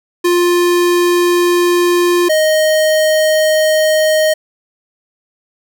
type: tone pair in turn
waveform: square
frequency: 351.1 / 622.9 Hz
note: F4 / D#5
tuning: +9 / +2 cents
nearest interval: minor seventh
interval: 993 cents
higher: second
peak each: -10 dBFS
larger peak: neither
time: 0.24-2.29 / 2.29-4.34 s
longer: neither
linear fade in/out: 10 ms
effects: none